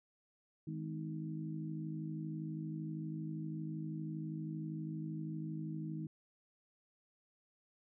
harmonic tone with a mistuned harmonic, 52.6 Hz, G#1, 23 cents sharp, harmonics 3 / 4 / 5 / 6, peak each -41 / -47 / -52 / -45 dBFS, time 0.67-6.07 s, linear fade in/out 5 ms, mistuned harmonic 5, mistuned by -38 cents, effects none

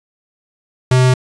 square tone, 127.8 Hz, C3, 40 cents flat, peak -9 dBFS, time 0.91-1.14 s, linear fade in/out 5 ms, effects resampled to 22050 Hz + 7-bit

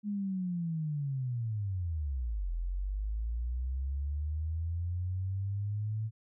sine linear two-way sweep, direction down then up, 210 to 41.48 to 111.1 Hz, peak -31 dBFS, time 0.03-6.11 s, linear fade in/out 50 ms, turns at 2.52 s, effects none

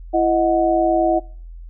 sine tone cluster, 335 / 626 / 735 Hz, E4 / D#5 / F#5, +28 / +10 / -12 cents, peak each -18 dBFS, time 0.13-1.2 s, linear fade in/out 20 ms, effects noise-tail reverb RT60 0.5 s tail -26 dB re dry + added 42 Hz sine -33 dBFS peak until 1.69 s

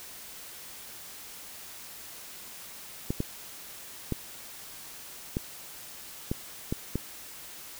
clicks, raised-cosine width 3 ms, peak -15 dBFS, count 7, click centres 3.105 / 3.204 / 4.123 / 5.369 / 6.315 / 6.725 / 6.956 s, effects white hiss -45 dBFS RMS until 7.79 s

